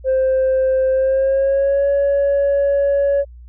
sine tone with pitch glide, 524 to 561.6 Hz, C5 to C#5, +2 to +22 cents, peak -11 dBFS, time 0.04-3.25 s, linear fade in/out 50 ms, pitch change +120 cents, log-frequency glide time 0.91-1.88 s, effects tanh soft clip ceiling -11 dBFS + added 60 Hz sine -36 dBFS peak until 3.48 s

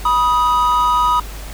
triangle tone pair together, 977 / 1251.5 Hz, B5 / D#6, -19 / +10 cents, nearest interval major third, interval 429 cents, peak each -13 dBFS, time 0.05-1.2 s, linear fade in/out 5 ms, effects added 50 Hz sine -28 dBFS peak until 1.53 s + pink hiss -35 dBFS RMS until 1.53 s

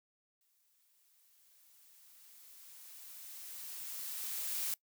blue noise with exponential growth, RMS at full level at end -36 dBFS, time 0.41-4.74 s, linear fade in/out 1 ms, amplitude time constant 940 ms, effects noise-tail reverb RT60 0.1 s tail -21 dB re dry

